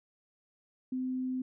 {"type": "tone", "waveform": "sine", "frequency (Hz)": 256.7, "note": "C4", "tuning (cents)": -33, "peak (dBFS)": -31, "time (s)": [0.92, 1.42], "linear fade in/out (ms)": 5, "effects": []}